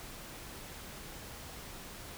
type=silence; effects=pink hiss -47 dBFS RMS until 2.17 s